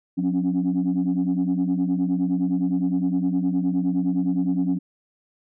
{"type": "tone cluster", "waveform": "sine", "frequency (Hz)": [179.6, 269.8, 279.5], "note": ["F3", "C#4", "C#4"], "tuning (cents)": [49, -47, 14], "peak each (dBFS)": -23, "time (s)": [0.17, 4.79], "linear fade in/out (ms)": 20, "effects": ["tanh soft clip ceiling -14 dBFS"]}